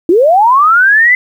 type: linear sweep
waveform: sine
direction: up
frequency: 315.5 to 2040 Hz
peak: -4 dBFS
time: 0.09-1.15 s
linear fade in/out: 2 ms
effects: 7-bit